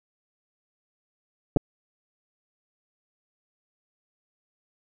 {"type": "clicks", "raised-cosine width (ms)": 2, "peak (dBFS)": -8, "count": 2, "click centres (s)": [1.563, 1.57], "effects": []}